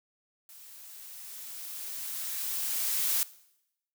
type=noise with level ramp; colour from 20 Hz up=blue; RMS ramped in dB=-51 to -27 dBFS; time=0.49-3.23 s; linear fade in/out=0 ms; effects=noise-tail reverb RT60 0.8 s tail -19 dB re dry